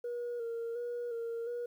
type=tone with vibrato; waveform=sine; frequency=471.6 Hz; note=A#4; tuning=20 cents sharp; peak=-33 dBFS; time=0.04-1.66 s; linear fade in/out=5 ms; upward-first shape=square; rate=1.4 Hz; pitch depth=32 cents each way; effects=tanh soft clip ceiling -33 dBFS + 11-bit